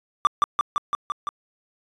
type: tone with echo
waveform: triangle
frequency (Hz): 1174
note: D6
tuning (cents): -1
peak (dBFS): -11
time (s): 0.25-0.27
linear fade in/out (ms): 0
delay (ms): 170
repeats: 6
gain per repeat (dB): -2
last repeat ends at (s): 1.29
effects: resampled to 24000 Hz

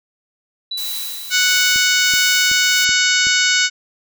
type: tone with exponential decay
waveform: sine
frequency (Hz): 3951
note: B7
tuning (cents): 0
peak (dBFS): -21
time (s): 0.71-2.55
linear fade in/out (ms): 5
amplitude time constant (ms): 400
type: noise with tremolo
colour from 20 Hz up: blue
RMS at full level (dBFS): -26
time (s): 0.77-2.85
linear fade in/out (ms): 10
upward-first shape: sine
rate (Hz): 1.5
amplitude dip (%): 50
type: harmonic tone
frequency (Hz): 740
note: F#5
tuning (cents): 0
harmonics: 2 / 3 / 4 / 5 / 6 / 7 / 8 / 9 / 10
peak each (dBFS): -18 / -20 / -21 / -22 / -23 / -23 / -24 / -25 / -25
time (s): 1.3-3.7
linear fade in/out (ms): 50
type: click train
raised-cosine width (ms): 3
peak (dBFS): -21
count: 5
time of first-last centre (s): 1.76-3.269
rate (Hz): 2.65
effects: none

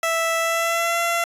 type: tone with pitch glide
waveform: 15% pulse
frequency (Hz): 659.3 to 681.4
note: E5 to F5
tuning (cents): 0 to -43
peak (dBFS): -13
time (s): 0.03-1.24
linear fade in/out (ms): 2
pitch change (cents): +57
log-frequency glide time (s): 0.39-1
effects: resampled to 32000 Hz

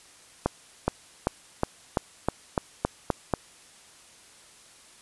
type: accelerating click train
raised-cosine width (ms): 1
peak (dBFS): -8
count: 10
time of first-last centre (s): 0.46-3.338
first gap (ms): 420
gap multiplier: 0.93
effects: white hiss -53 dBFS RMS until 5.01 s + resampled to 24000 Hz

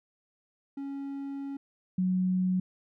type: tone pair in turn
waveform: triangle / sine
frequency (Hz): 277.2 / 184.42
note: C#4 / F#3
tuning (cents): 0 / -5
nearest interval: perfect fifth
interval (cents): 705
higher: first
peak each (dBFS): -32 / -24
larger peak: second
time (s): 0.77-1.57 / 1.98-2.6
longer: first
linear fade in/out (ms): 5
effects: none

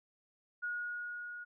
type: tone with level ramp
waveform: sine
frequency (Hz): 1445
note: F#6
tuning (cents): -41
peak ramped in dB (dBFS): -34 to -43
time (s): 0.62-1.45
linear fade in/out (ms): 20
effects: none

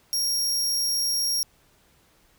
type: tone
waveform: sawtooth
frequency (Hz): 5588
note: F8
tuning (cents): 0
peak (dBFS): -20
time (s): 0.13-1.43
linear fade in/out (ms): 0
effects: pink hiss -61 dBFS RMS until 2.38 s

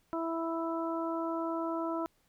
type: harmonic tone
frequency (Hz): 329.6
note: E4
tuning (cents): 0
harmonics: 1 / 2 / 3 / 4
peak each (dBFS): -34 / -37 / -39 / -40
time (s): 0.13-2.06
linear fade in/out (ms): 0
effects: pink hiss -72 dBFS RMS until 2.28 s

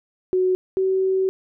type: tone pair in turn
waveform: sine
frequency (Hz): 370 / 379.5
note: F#4 / F#4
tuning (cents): 0 / +44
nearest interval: unison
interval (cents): 44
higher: second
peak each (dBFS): -16 / -17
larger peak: first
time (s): 0.33-0.55 / 0.77-1.29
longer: second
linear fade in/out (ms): 0
effects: none

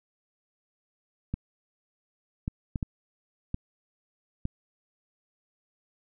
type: clicks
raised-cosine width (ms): 5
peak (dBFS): -17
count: 6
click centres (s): 1.34 / 2.479 / 2.758 / 2.828 / 3.544 / 4.454
effects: none

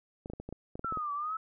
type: clicks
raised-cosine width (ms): 2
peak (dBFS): -27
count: 11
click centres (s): 0.259 / 0.3 / 0.335 / 0.4 / 0.49 / 0.526 / 0.755 / 0.794 / 0.846 / 0.924 / 0.973
type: exponential two-way sweep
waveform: sine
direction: down then up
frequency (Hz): 1373 to 1139 to 1319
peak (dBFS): -32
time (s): 0.84-1.37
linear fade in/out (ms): 5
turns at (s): 1.13
effects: none

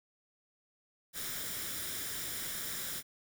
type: noise with comb filter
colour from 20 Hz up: white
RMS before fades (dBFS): -39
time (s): 1.13-3.03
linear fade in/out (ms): 50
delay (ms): 0.56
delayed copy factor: +0.55
effects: none

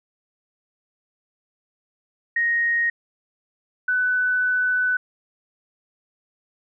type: tone pair in turn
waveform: sine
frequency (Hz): 1870 / 1497.6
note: A#6 / F#6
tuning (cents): +5 / +20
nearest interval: major third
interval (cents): 385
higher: first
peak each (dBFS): -18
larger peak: neither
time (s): 2.36-2.9 / 3.88-4.97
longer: second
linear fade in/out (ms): 5
effects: none

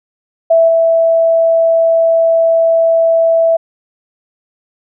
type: tone with level steps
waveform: sine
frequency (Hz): 659.3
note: E5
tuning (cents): 0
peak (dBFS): -5 / -7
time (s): 0.5-3.57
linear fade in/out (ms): 10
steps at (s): 0.68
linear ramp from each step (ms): 5
effects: none

